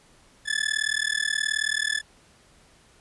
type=tone with amplitude modulation; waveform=sawtooth; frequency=1732 Hz; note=A6; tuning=28 cents flat; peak=-16 dBFS; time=0.45-2.02 s; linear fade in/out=50 ms; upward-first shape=sine; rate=38.7 Hz; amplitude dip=100%; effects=pink hiss -57 dBFS RMS until 3 s + resampled to 24000 Hz